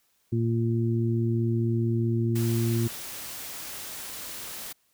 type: harmonic tone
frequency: 115.4 Hz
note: A#2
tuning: 17 cents flat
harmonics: 1 / 2 / 3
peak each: -24 / -29 / -30 dBFS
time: 0.32-2.88 s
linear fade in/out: 10 ms
type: noise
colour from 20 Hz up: white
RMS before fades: -38 dBFS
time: 2.35-4.73 s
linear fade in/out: 10 ms
effects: white hiss -69 dBFS RMS until 4.93 s